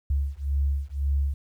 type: beating tone pair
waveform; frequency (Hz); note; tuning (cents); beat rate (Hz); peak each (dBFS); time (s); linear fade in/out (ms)
sine; 69 / 70.9; C#2 / C#2; -7 / +40; 1.9; -26; 0.1-1.34; 5
effects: 10-bit